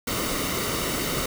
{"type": "noise with comb filter", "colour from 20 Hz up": "pink", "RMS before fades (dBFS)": -27, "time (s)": [0.07, 1.26], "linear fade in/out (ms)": 5, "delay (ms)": 1.2, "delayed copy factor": -0.55, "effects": []}